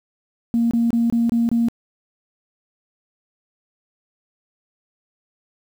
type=tone bursts; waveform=sine; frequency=233.1 Hz; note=A#3; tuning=in tune; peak=-14 dBFS; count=6; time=0.54-1.685 s; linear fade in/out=0 ms; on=170 ms; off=25 ms; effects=tanh soft clip ceiling -10 dBFS + 8-bit